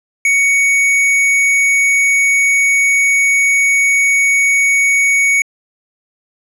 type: tone with tanh clipping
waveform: triangle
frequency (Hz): 2233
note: C#7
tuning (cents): +12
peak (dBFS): -11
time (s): 0.25-5.42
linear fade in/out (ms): 2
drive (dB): 18
effects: low-pass 12000 Hz 12 dB/octave